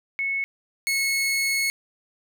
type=tone pair in turn; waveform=sine / sawtooth; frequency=2199 / 2188 Hz; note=C#7 / C#7; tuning=-14 / -23 cents; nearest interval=unison; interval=9 cents; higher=first; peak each=-23 / -18 dBFS; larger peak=second; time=0.19-0.44 / 0.87-1.7 s; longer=second; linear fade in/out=0 ms; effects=none